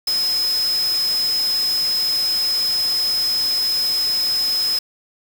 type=tone in noise; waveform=sine; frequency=5100 Hz; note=D#8; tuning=42 cents sharp; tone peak=-17 dBFS; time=0.07-4.79 s; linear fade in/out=5 ms; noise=white; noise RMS=-30 dBFS; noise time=0.07-4.79 s; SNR=+10 dB; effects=none